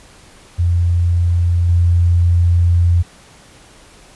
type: tone with level steps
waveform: sine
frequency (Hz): 86.6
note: F2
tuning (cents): -14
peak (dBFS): -11 / -9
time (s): 0.58-3.03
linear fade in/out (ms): 20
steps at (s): 1.69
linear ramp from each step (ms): 2
effects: pink hiss -44 dBFS RMS until 4.15 s + resampled to 24000 Hz